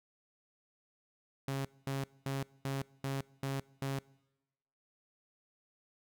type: tone bursts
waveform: sawtooth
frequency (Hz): 136.4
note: C#3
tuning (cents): -28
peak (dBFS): -30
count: 7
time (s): 1.48-3.99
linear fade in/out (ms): 2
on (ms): 170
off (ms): 220
effects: noise-tail reverb RT60 1.0 s tail -24 dB re dry